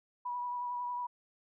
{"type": "tone with vibrato", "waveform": "sine", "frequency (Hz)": 977, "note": "B5", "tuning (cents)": -19, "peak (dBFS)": -34, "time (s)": [0.25, 1.07], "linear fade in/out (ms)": 10, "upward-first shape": "sine", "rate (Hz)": 11, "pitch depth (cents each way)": 20, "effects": []}